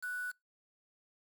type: tone with quantisation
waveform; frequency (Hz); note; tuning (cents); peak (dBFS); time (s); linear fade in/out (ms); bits
sine; 1480; F#6; 0; -36; 0.02-0.32; 20; 8
effects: noise-tail reverb RT60 0.2 s tail -26 dB re dry